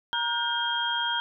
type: tone cluster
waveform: sine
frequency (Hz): 942 / 1435 / 1575 / 3222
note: A#5 / F6 / G6 / G7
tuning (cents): +18 / +47 / +8 / +47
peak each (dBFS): -30 / -32 / -34 / -28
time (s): 0.13-1.2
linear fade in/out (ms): 0
effects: none